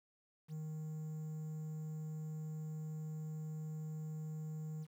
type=tone; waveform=triangle; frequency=155.56 Hz; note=D#3; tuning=in tune; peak=-39 dBFS; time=0.48-4.87 s; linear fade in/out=50 ms; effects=11-bit